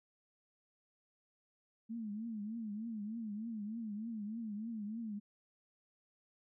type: tone with vibrato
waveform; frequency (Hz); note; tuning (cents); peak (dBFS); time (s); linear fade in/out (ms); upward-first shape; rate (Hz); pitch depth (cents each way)
sine; 218.2; A3; -14; -39; 1.89-5.2; 20; triangle; 3.3; 140
effects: none